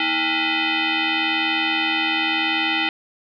sine tone with frequency modulation, 240.1 Hz, B3, 49 cents flat, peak -18 dBFS, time 0-2.89 s, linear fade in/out 2 ms, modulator 561 Hz, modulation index 5.7, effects none

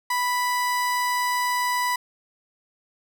30% pulse tone, 987.8 Hz, B5, in tune, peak -19 dBFS, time 0.1-1.96 s, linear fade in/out 5 ms, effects none

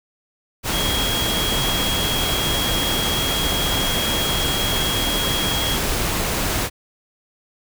sine tone in noise, 3282 Hz, G#7, 21 cents flat, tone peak -23 dBFS, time 0.71-5.79 s, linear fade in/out 50 ms, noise pink, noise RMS -22 dBFS, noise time 0.63-6.7 s, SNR -4 dB, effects none

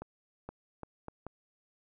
accelerating click train, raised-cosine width 1 ms, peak -27 dBFS, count 5, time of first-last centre 0.02-1.266 s, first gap 470 ms, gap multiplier 0.73, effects none

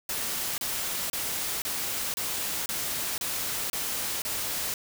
white noise bursts, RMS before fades -31 dBFS, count 9, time 0.09-4.74 s, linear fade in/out 2 ms, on 490 ms, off 30 ms, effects none

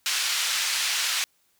white band-pass noise, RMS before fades -26 dBFS, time 0.06-1.24 s, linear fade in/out 0 ms, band 1600 to 5600 Hz, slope 12 dB/octave, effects white hiss -67 dBFS RMS until 1.59 s

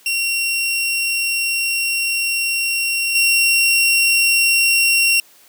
sawtooth tone with level steps, 2741 Hz, F7, 33 cents flat, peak -14 / -9 dBFS, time 0.06-5.2 s, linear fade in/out 2 ms, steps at 3.15 s, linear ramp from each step 5 ms, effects white hiss -49 dBFS RMS until 5.48 s + high-pass 200 Hz 12 dB/octave

